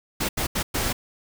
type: noise bursts at uneven times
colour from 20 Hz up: pink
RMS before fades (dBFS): -25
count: 4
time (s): 0.2-0.29 / 0.37-0.47 / 0.55-0.63 / 0.74-0.93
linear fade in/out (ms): 10
effects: none